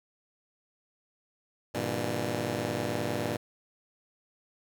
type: chord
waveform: 10% pulse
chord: E half-diminished seventh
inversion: first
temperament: just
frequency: 98.89 / 118.67 / 148.33 / 164.81 Hz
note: G2 / Bb2 / D3 / E3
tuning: +16 / +31 / +18 / 0 cents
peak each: -28 / -25 / -31 / -31 dBFS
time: 1.74-3.37 s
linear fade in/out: 10 ms
effects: none